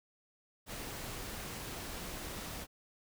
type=noise; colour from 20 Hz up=pink; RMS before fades=-43 dBFS; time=0.66-2.67 s; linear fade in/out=50 ms; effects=none